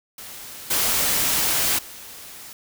white noise with level steps, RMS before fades -38 / -21 / -40 dBFS, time 0.18-2.53 s, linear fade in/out 2 ms, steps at 0.7 / 1.78 s, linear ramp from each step 10 ms, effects none

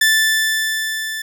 sawtooth tone with level ramp, 1760 Hz, A6, in tune, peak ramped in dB -7 to -20 dBFS, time 0.01-1.22 s, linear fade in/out 5 ms, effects none

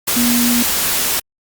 sine tone in noise, 240 Hz, B3, 49 cents flat, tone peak -14 dBFS, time 0.16-0.63 s, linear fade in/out 10 ms, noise white, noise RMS -17 dBFS, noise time 0.07-1.2 s, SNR 0 dB, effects Opus 48 kbps

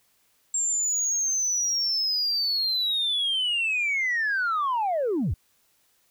sine linear sweep, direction down, 7470 to 54.5 Hz, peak -21 dBFS, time 0.54-5.34 s, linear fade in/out 5 ms, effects tanh soft clip ceiling -20 dBFS + white hiss -66 dBFS RMS until 6.1 s

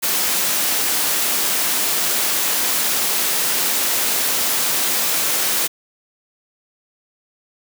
white high-pass noise, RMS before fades -19 dBFS, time 0.02-5.68 s, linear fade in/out 20 ms, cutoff 190 Hz, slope 12 dB/octave, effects none

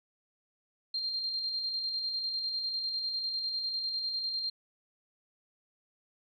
sine tone with tremolo, 4186 Hz, C8, in tune, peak -30 dBFS, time 0.94-4.5 s, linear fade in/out 5 ms, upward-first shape square, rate 10 Hz, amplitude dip 30%, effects none

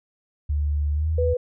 sine tone with pitch glide, 73.5 to 79.69 Hz, D2 to D#2, +2 to +42 cents, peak -20 dBFS, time 0.49-1.34 s, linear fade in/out 10 ms, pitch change +140 cents, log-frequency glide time 0.94-1.09 s
sine tone, 493.9 Hz, B4, in tune, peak -21 dBFS, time 1.18-1.37 s, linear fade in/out 5 ms
effects none

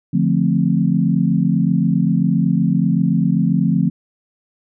sine chord, D minor seventh, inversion none, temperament equal, 146.83 / 174.61 / 220 / 261.6 Hz, D3 / F3 / A3 / C4, 0 / 0 / 0 / 0 cents, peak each -20 / -16 / -19 / -21 dBFS, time 0.13-3.9 s, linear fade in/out 10 ms, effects none

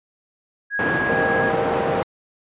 sine tone, 1653 Hz, G#6, 9 cents flat, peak -21 dBFS, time 0.7-1.53 s, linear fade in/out 50 ms
pink band-pass noise, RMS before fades -24 dBFS, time 0.79-2.03 s, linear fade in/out 2 ms, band 160 to 1500 Hz, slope 12 dB/octave
sine chord, C minor seventh, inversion third, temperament equal, 466.2 / 523.3 / 622.3 / 784 Hz, Bb4 / C5 / Eb5 / G5, 0 / 0 / 0 / 0 cents, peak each -24 / -29 / -29 / -26 dBFS, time 1.09-2.02 s, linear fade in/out 5 ms
effects resampled to 8000 Hz

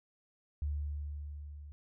sine tone with level ramp, 73.3 Hz, D2, 3 cents flat, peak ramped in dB -31 to -46 dBFS, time 0.62-1.72 s, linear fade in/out 0 ms, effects none

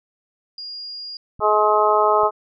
sine tone, 4839 Hz, D#8, 49 cents flat, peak -30 dBFS, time 0.58-1.17 s, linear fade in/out 2 ms
clicks, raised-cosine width 5 ms, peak -25 / -30 dBFS, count 2, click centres 1.395 / 2.234 s
harmonic tone, 211.8 Hz, G#3, 34 cents sharp, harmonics 2 / 3 / 4 / 5 / 6, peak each -20 / -20 / -20 / -20 / -20 dBFS, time 1.4-2.31 s, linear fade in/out 50 ms
effects none

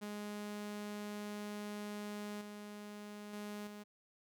sawtooth tone with level steps, 207.7 Hz, G#3, in tune, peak -38 / -43 / -39 / -44 dBFS, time 0.01-3.84 s, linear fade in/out 20 ms, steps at 2.41 / 3.33 / 3.67 s, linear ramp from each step 2 ms, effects none

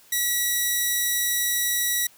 5% pulse tone, 1936 Hz, B6, 35 cents flat, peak -11 dBFS, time 0.12-2.07 s, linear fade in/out 5 ms, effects white hiss -54 dBFS RMS until 2.17 s

